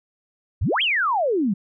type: exponential two-way sweep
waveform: sine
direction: up then down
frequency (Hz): 66 to 3340 to 180.9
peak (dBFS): -18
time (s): 0.61-1.54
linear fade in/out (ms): 10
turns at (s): 0.82
effects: none

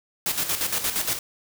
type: noise with tremolo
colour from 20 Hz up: white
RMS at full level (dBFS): -24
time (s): 0.26-1.19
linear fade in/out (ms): 2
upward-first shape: square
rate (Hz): 8.6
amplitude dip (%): 60
effects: none

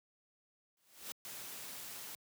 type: noise with exponential growth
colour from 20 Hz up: white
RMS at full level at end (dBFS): -41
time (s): 0.77-1.12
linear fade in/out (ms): 2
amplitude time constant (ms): 75
type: noise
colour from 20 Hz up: white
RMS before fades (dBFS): -47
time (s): 1.25-2.15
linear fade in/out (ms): 0
effects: high-pass 100 Hz 12 dB/octave

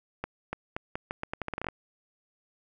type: accelerating click train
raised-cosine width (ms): 0.5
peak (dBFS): -17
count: 15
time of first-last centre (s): 0.24-1.686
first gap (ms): 290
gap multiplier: 0.81
effects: none

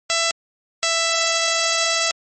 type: tone pair in turn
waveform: 5% pulse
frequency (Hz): 666 / 662.7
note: E5 / E5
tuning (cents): +18 / +9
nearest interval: unison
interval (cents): 9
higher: first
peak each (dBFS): -6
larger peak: neither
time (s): 0.1-0.31 / 0.83-2.11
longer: second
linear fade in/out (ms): 0
effects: MP3 32 kbps

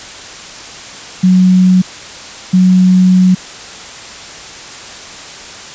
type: tone bursts at uneven times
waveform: sine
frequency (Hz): 184.3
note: F#3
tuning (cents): -7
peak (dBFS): -4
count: 2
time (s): 1.23-1.82 / 2.53-3.35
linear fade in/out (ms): 10
effects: white hiss -29 dBFS RMS until 5.74 s + resampled to 16000 Hz

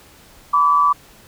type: tone pair together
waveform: sine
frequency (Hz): 996 / 1152.8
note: B5 / D6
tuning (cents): +14 / -33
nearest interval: minor third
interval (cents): 253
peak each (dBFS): -19 / -12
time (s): 0.53-0.93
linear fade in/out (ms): 10
effects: pink hiss -47 dBFS RMS until 1.27 s

